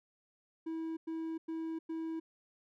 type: tone bursts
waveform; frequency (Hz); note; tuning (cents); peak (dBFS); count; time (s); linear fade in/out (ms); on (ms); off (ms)
triangle; 324.3; E4; -28; -34; 4; 0.66-2.2; 10; 310; 100
effects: none